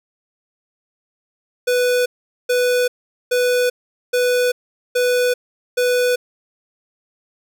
square tone bursts, 494.6 Hz, B4, 3 cents sharp, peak -15 dBFS, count 6, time 1.67-6.16 s, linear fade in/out 10 ms, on 390 ms, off 430 ms, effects none

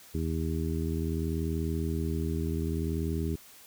harmonic tone, 80.6 Hz, E2, 38 cents flat, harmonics 1 / 2 / 3 / 4 / 5, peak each -31 / -34 / -36 / -37 / -38 dBFS, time 0.14-3.36 s, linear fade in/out 10 ms, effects white hiss -53 dBFS RMS until 3.66 s

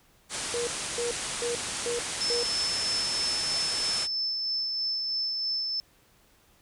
white low-pass noise, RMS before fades -34 dBFS, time 0.29-4.08 s, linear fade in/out 50 ms, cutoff 10000 Hz, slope 96 dB/octave
sine tone bursts, 476.9 Hz, A#4, 39 cents sharp, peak -28 dBFS, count 5, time 0.54-2.43 s, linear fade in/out 0 ms, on 130 ms, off 310 ms
sine tone with tremolo, 5274 Hz, E8, in tune, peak -26 dBFS, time 2.21-5.8 s, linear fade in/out 0 ms, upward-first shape sine, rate 3.1 Hz, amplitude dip 25%
effects pink hiss -62 dBFS RMS until 6.61 s

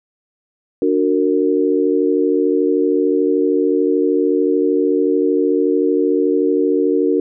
sine chord, D augmented, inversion none, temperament just, 293.7 / 367.1 / 458.9 Hz, D4 / F#4 / A#4, 0 / -14 / -27 cents, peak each -17 dBFS, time 0.82-7.2 s, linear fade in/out 2 ms, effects none

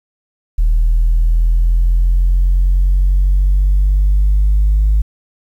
sine linear sweep, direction up, 38.89 to 51.91 Hz, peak -7 dBFS, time 0.58-5.02 s, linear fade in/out 10 ms, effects tanh soft clip ceiling -6 dBFS + 8-bit

